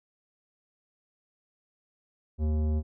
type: tone with tanh clipping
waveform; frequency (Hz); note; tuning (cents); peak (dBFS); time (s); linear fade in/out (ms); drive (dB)
sine; 76.8; D#2; -22; -26; 2.38-2.83; 50; 14
effects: none